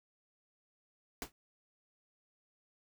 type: noise with exponential decay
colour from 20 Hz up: pink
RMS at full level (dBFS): -36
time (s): 1.22-1.32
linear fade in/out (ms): 1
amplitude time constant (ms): 20
effects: none